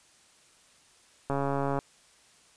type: click train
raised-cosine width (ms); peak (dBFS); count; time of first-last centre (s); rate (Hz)
1; -16; 69; 1.3-1.789; 139
effects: white hiss -60 dBFS RMS until 2.56 s + resampled to 22050 Hz